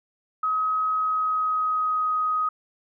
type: tone with pitch glide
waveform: sine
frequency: 1270 to 1254.7 Hz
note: D#6 to D#6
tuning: +35 to +14 cents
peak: -21 dBFS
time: 0.43-2.49 s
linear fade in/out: 5 ms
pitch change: -21 cents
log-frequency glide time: 0.9-2.13 s
effects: none